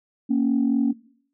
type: tone pair together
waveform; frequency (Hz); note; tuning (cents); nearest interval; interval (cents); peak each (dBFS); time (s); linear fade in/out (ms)
sine; 233.1 / 277.2; A#3 / C#4; 0 / 0; minor third; 300; -20; 0.29-0.93; 20
effects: noise-tail reverb RT60 0.6 s tail -21 dB re dry + tanh soft clip ceiling -12 dBFS